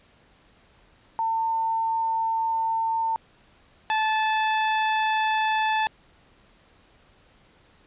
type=tone pair in turn; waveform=sine / sawtooth; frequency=901 / 871.3 Hz; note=A5 / A5; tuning=+41 / -17 cents; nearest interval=minor second; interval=58 cents; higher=first; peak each=-22 / -17 dBFS; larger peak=second; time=1.19-3.16 / 3.9-5.87 s; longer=neither; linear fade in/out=0 ms; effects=pink hiss -58 dBFS RMS until 7.86 s + resampled to 8000 Hz